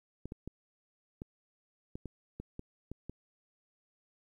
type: clicks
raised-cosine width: 3 ms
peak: -28 dBFS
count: 10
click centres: 0.256 / 0.321 / 0.476 / 1.219 / 1.955 / 2.057 / 2.4 / 2.594 / 2.916 / 3.096 s
effects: 11-bit